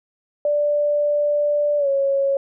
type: tone with pitch glide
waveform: sine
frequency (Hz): 587.3 to 551.1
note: D5 to C#5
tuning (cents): 0 to -10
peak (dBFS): -16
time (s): 0.45-2.37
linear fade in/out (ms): 2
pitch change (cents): -110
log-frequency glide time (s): 1.78-1.88
effects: none